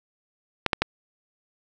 clicks, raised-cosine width 0.3 ms, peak -4 dBFS, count 3, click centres 0.663 / 0.732 / 0.82 s, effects none

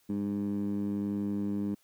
15% pulse tone with band-pass filter, 101.3 Hz, G#2, 43 cents flat, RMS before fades -32 dBFS, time 0.09-1.75 s, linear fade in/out 10 ms, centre 240 Hz, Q 3.8, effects white hiss -68 dBFS RMS until 1.83 s

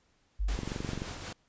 sine tone, 49 Hz, G1, in tune, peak -27 dBFS, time 0.39-0.57 s, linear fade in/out 20 ms
pink noise with tremolo, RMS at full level -40 dBFS, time 0.48-1.33 s, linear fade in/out 5 ms, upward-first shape sine, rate 5.3 Hz, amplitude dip 40%
click train, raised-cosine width 3 ms, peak -22 dBFS, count 11, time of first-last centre 0.59-1.019 s, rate 23.3 Hz
effects pink hiss -70 dBFS RMS until 1.48 s + resampled to 16000 Hz

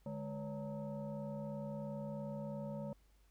sine tone with frequency modulation, 210 Hz, G#3, 19 cents sharp, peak -40 dBFS, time 0.06-2.93 s, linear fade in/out 2 ms, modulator 357 Hz, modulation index 1.3, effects added 50 Hz sine -66 dBFS peak until 3.3 s + pink hiss -75 dBFS RMS until 3.3 s

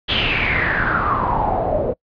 pink noise with low-pass filter sweep, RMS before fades -19 dBFS, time 0.08-1.94 s, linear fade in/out 20 ms, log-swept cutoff 3300 to 520 Hz, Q 7.2, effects noise-tail reverb RT60 0.1 s tail -25 dB re dry + resampled to 11025 Hz

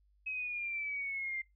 sine exponential sweep, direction down, 2556 to 2090 Hz, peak -35 dBFS, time 0.26-1.42 s, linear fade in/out 10 ms, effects noise-tail reverb RT60 0.2 s tail -23 dB re dry + added 50 Hz sine -66 dBFS peak until 1.55 s

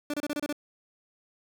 30% pulse tone bursts, 293.7 Hz, D4, in tune, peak -26 dBFS, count 7, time 0.1-0.527 s, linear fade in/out 2 ms, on 37 ms, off 28 ms, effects none

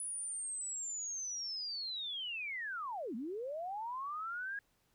sine linear two-way sweep, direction down then up, 9956 to 208.2 to 1664 Hz, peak -38 dBFS, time 0-4.59 s, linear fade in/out 2 ms, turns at 3.15 s, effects pink hiss -75 dBFS RMS until 4.94 s

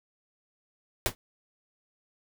pink noise with exponential decay, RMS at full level -21 dBFS, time 1.06-1.15 s, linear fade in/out 0 ms, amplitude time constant 18 ms, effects none

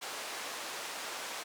pink band-pass noise, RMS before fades -41 dBFS, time 0.01-1.44 s, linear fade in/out 20 ms, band 580 to 9300 Hz, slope 12 dB/octave, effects none

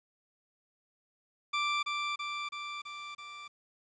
20% pulse tone with echo, 1174.7 Hz, D6, in tune, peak -24 dBFS, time 1.53-1.83 s, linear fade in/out 10 ms, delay 330 ms, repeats 5, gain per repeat -3 dB, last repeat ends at 3.48 s, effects resampled to 16000 Hz + 10-bit

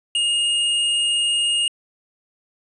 square tone, 2847 Hz, F7, 33 cents sharp, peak -18 dBFS, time 0.15-1.68 s, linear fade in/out 2 ms, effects resampled to 24000 Hz + 9-bit

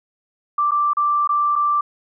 sine tone with dropouts, 1174.7 Hz, D6, in tune, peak -15 dBFS, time 0.58-1.81 s, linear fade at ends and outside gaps 5 ms, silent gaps 0.71-0.717 / 0.934-0.969 / 1.275-1.291 / 1.556-1.56 s, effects none

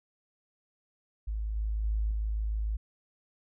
sine tone with level steps, 53.3 Hz, G#1, 46 cents sharp, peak -30 / -28 / -26 / -28 dBFS, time 1.27-2.77 s, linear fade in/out 10 ms, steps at 1.56 / 1.84 / 2.11 s, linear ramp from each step 2 ms, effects none

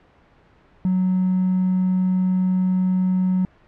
triangle tone with hard clipping, 185 Hz, F#3, in tune, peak -17 dBFS, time 0.85-3.45 s, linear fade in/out 0 ms, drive 4 dB, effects pink hiss -54 dBFS RMS until 3.67 s + low-pass 2000 Hz 12 dB/octave

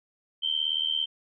sine tone with amplitude modulation, 3118 Hz, G7, 10 cents flat, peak -21 dBFS, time 0.42-1.06 s, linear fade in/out 20 ms, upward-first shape sine, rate 77.7 Hz, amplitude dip 85%, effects none

